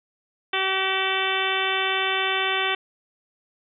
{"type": "harmonic tone with a mistuned harmonic", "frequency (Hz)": 382.3, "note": "G4", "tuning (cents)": -43, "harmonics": [1, 2, 3, 4, 5, 6, 7, 8, 9], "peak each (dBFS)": [-30, -30, -30, -30, -30, -30, -30, -30, -30], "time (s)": [0.53, 2.75], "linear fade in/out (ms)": 5, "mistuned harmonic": 9, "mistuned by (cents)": 37, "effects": []}